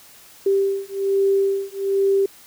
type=beating tone pair; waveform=sine; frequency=392 / 393.2 Hz; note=G4 / G4; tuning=0 / +5 cents; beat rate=1.2 Hz; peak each=-20 dBFS; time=0.46-2.26 s; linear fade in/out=5 ms; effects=white hiss -47 dBFS RMS until 2.46 s